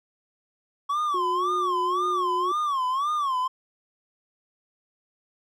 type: tone with vibrato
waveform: triangle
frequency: 1108.7 Hz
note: C#6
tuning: in tune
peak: -21 dBFS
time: 0.89-3.48 s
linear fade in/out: 10 ms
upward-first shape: sine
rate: 1.9 Hz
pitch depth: 170 cents each way
type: tone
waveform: sine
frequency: 361.9 Hz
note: F#4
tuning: 38 cents flat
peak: -29 dBFS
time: 1.14-2.52 s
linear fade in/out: 5 ms
effects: none